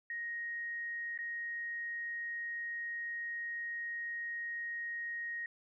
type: tone with dropouts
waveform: sine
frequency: 1874 Hz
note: A#6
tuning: 9 cents sharp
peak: -37 dBFS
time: 0.1-5.46 s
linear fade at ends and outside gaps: 2 ms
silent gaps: 1.177-1.188 s
effects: none